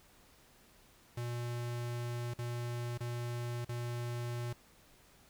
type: tone with dropouts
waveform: square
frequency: 120 Hz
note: B2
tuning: 49 cents flat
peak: -37 dBFS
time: 1.17-4.53 s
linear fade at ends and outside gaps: 5 ms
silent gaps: 2.338-2.387 / 2.977-3.005 / 3.648-3.69 s
effects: pink hiss -63 dBFS RMS until 5.29 s